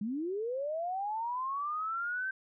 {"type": "linear sweep", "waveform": "sine", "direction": "up", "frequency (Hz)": [196, 1564], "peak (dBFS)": -32, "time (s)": [0.01, 2.31], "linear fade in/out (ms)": 5, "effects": []}